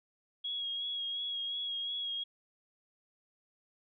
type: tone with vibrato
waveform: sine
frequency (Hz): 3307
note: G#7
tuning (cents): -8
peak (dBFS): -34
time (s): 0.44-2.24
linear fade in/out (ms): 10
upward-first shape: sine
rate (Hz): 2.8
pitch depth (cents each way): 26
effects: none